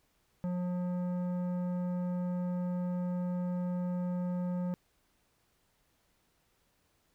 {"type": "tone with tanh clipping", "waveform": "triangle", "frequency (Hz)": 178.9, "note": "F3", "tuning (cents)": 42, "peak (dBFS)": -33, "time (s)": [0.44, 4.74], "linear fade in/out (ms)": 0, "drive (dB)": 16, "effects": ["pink hiss -73 dBFS RMS until 7.14 s"]}